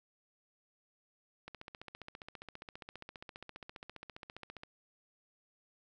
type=click train; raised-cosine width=0.3 ms; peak=-30 dBFS; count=48; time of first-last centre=1.48-4.634 s; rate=14.9 Hz; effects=none